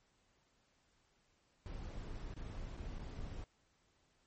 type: noise with dropouts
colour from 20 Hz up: brown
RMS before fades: -45 dBFS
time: 1.66-3.44 s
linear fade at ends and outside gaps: 1 ms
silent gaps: 2.339-2.365 / 2.767-2.774 / 2.985-2.994 / 3.193-3.197 s
effects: pink hiss -75 dBFS RMS until 4.26 s + MP3 32 kbps